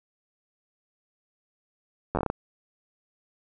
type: slowing click train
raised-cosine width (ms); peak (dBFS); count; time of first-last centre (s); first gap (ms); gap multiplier
1; -12; 8; 2.15-2.301; 10; 1.25
effects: none